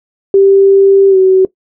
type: tone with pitch glide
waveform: sine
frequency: 392 to 377.3 Hz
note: G4 to F#4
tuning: 0 to +34 cents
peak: -3 dBFS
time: 0.34-1.45 s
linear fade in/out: 2 ms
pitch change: -66 cents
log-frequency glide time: 1.09-1.17 s
effects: noise-tail reverb RT60 0.1 s tail -18 dB re dry